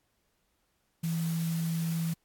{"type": "tone in noise", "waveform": "sine", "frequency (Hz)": 164.81, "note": "E3", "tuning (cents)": 0, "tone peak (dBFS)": -28, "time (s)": [1.03, 2.14], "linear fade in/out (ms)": 10, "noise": "white", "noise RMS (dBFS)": -44, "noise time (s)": [1.03, 2.14], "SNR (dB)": 13, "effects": ["pink hiss -75 dBFS RMS until 2.24 s", "AAC 64 kbps"]}